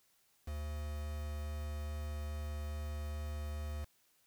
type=tone with quantisation; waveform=triangle; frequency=74.8 Hz; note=D2; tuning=32 cents sharp; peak=-36 dBFS; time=0.47-3.85 s; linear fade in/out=10 ms; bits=8; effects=white hiss -72 dBFS RMS until 4.26 s